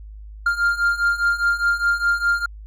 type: beating tone pair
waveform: triangle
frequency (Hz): 1396.9 / 1401.8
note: F6 / F6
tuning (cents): 0 / +6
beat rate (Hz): 4.9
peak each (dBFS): -20 / -17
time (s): 0.46-2.46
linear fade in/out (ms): 5
effects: added 52 Hz sine -35 dBFS peak until 2.66 s

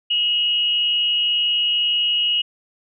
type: tone with amplitude modulation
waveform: sine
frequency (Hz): 2889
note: F#7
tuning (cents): -42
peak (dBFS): -14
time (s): 0.1-2.42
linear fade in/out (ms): 10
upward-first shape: sine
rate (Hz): 258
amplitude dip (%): 50
effects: none

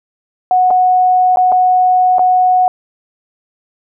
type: tone with dropouts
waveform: sine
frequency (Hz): 735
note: F#5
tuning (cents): -12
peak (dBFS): -7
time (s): 0.51-2.68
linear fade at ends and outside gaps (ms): 1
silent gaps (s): 0.705-0.709 / 1.36-1.371 / 1.519-1.523 / 2.184-2.193
effects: none

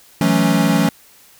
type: chord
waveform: square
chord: F# minor seventh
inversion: third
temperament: equal with one note detuned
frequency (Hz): 164.81 / 185 / 217.6 / 277.2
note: E3 / F#3 / A3 / C#4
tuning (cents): 0 / 0 / -19 / 0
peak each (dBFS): -19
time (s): 0.21-0.89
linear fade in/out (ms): 2
effects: white hiss -48 dBFS RMS until 1.39 s

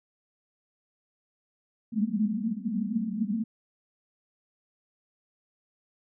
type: band-pass noise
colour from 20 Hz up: pink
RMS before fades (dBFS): -29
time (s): 1.92-3.44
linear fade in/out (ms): 5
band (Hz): 200 to 230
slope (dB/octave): 96
effects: none

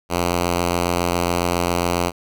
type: tone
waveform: 5% pulse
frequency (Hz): 87.31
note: F2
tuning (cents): 0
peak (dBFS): -7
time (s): 0.09-2.12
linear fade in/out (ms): 50
effects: none

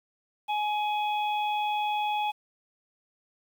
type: harmonic tone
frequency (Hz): 840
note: G#5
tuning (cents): +19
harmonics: 1 / 3 / 4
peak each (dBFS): -26 / -36 / -38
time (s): 0.48-2.32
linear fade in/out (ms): 20
effects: 9-bit

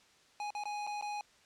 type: tone with dropouts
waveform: square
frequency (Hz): 830.6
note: G#5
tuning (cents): 0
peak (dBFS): -37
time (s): 0.4-1.21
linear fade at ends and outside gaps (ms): 1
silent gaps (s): 0.505-0.55 / 0.637-0.655 / 0.867-0.873 / 1.012-1.024
effects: white hiss -64 dBFS RMS until 1.45 s + low-pass 6000 Hz 12 dB/octave

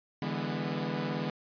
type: chord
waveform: sawtooth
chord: E dominant seventh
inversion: third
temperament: equal with one note detuned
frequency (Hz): 146.83 / 164.81 / 203.8 / 246.9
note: D3 / E3 / G#3 / B3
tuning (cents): 0 / 0 / -32 / 0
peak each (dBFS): -33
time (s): 0.22-1.3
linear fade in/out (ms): 2
effects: resampled to 11025 Hz

